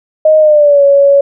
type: tone with pitch glide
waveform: sine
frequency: 622.3 to 560.8 Hz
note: D#5 to C#5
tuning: 0 to +20 cents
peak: -3 dBFS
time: 0.25-1.21 s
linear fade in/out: 5 ms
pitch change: -180 cents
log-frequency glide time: 0.39-0.83 s
effects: none